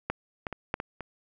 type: clicks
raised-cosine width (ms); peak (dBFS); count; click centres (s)
0.5; -13 / -17 / -20 / -12 / -17 / -22; 6; 0.1 / 0.468 / 0.527 / 0.741 / 0.801 / 1.007
effects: none